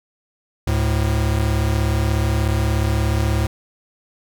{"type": "tone pair together", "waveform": "square", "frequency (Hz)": [72, 108.69], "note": ["D2", "A2"], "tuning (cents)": [-34, -21], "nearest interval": "perfect fifth", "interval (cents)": 713, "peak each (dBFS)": -20, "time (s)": [0.67, 3.47], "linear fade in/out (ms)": 5, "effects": []}